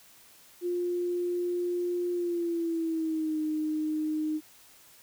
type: tone with pitch glide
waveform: sine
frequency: 352.7 to 308.8 Hz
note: F4 to D#4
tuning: +17 to -13 cents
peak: -27 dBFS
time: 0.61-4.41 s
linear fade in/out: 50 ms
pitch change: -230 cents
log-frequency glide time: 2.13-3.4 s
effects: white hiss -56 dBFS RMS until 5.02 s